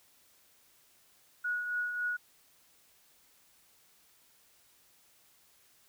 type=tone with tremolo; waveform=sine; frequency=1458 Hz; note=F#6; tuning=26 cents flat; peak=-29 dBFS; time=1.44-2.17 s; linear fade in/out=10 ms; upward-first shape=triangle; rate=3.6 Hz; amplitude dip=50%; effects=white hiss -65 dBFS RMS until 5.88 s